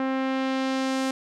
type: tone with low-pass filter sweep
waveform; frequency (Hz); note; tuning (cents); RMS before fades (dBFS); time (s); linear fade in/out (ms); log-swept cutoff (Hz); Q
sawtooth; 264.5; C4; +19; -26; 0-1.11; 2; 1800 to 8800; 0.89
effects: none